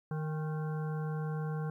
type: harmonic tone with a mistuned harmonic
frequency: 154.4 Hz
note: D#3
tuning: 13 cents flat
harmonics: 1 / 3 / 5 / 7 / 9 / 10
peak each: -33 / -43 / -47 / -50 / -52 / -53 dBFS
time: 0.11-1.7 s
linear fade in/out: 2 ms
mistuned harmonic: 5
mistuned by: +43 cents
effects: 12-bit